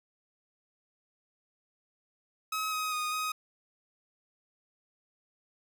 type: tone with pitch steps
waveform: sawtooth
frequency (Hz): 1277 / 1261 / 1237 / 1256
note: D#6 / D#6 / D#6 / D#6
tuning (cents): +45 / +23 / -10 / +16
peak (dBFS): -27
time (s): 2.52-3.32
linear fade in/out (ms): 5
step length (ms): 200
effects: none